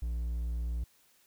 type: tone with hard clipping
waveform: triangle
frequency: 59 Hz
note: A#1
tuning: 22 cents sharp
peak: -32 dBFS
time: 0.02-0.84 s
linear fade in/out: 5 ms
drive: 6 dB
effects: white hiss -66 dBFS RMS until 1.26 s